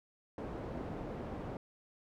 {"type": "low-pass noise", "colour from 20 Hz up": "white", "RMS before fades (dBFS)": -42, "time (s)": [0.38, 1.57], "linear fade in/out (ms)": 2, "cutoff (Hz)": 490, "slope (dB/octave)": 12, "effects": []}